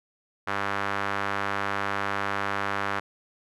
sawtooth tone with band-pass filter, 100 Hz, G2, 35 cents sharp, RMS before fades -29 dBFS, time 0.47-3 s, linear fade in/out 10 ms, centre 1400 Hz, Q 1.7, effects none

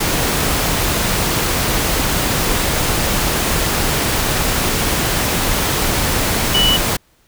sine tone in noise, 2960 Hz, F#7, in tune, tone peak -12 dBFS, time 6.54-6.77 s, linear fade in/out 10 ms, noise pink, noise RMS -17 dBFS, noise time 0-6.97 s, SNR +2 dB, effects pink hiss -56 dBFS RMS until 7.27 s

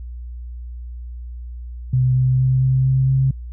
sine tone with pitch steps, 127.8 / 128.84 / 129.88 / 130.94 / 132 / 133.07 Hz, C3 / C3 / C3 / C3 / C3 / C3, -40 / -26 / -12 / +2 / +16 / +30 cents, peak -13 dBFS, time 1.93-3.31 s, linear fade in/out 5 ms, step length 230 ms, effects added 60 Hz sine -29 dBFS peak until 3.52 s

